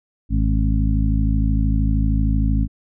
harmonic tone with a mistuned harmonic, 53 Hz, G#1, 36 cents sharp, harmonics 1 / 2 / 3 / 4 / 5, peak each -17 / -22 / -26 / -25 / -26 dBFS, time 0.29-2.68 s, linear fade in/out 50 ms, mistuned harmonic 5, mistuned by +44 cents, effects none

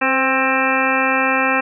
harmonic tone with a mistuned harmonic, 264.5 Hz, C4, 19 cents sharp, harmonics 1 / 2 / 3 / 4 / 5 / 6 / 7 / 9 / 10, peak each -23 / -23 / -23 / -23 / -23 / -23 / -23 / -23 / -23 dBFS, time 0.01-1.61 s, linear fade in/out 10 ms, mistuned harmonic 2, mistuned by -24 cents, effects none

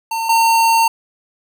square tone pair in turn, 906 / 910.7 Hz, A#5 / A#5, -50 / -41 cents, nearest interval unison, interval 9 cents, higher second, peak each -19 / -11 dBFS, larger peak second, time 0.11-0.29 / 0.29-0.88 s, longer second, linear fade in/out 5 ms, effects none

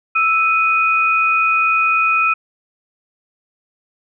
sine tone pair together, 1318.5 / 2489 Hz, E6 / D#7, 0 / 0 cents, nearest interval major seventh, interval 1100 cents, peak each -15 dBFS, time 0.15-2.34 s, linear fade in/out 10 ms, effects none

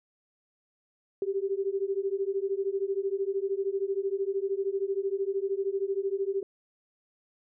sine beating tone pair, 385.5 / 398.5 Hz, G4 / G4, -29 / +28 cents, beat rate 13 Hz, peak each -30 dBFS, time 1.22-6.43 s, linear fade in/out 2 ms, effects none

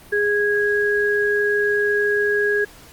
sine tone pair together, 413 / 1652 Hz, G#4 / G#6, -10 / -10 cents, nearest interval 2 octaves, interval 2400 cents, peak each -19 dBFS, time 0.12-2.65 s, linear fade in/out 10 ms, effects pink hiss -45 dBFS RMS until 2.92 s + Opus 32 kbps

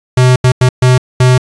square tone bursts at uneven times, 126.9 Hz, B2, 47 cents sharp, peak -5 dBFS, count 5, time 0.17-0.36 / 0.44-0.52 / 0.61-0.69 / 0.82-0.98 / 1.2-1.38 s, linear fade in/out 5 ms, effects resampled to 22050 Hz + 7-bit

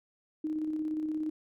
sine tone with tremolo, 310 Hz, D#4, 6 cents flat, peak -29 dBFS, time 0.44-1.3 s, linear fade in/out 5 ms, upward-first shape square, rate 17 Hz, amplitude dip 30%, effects none

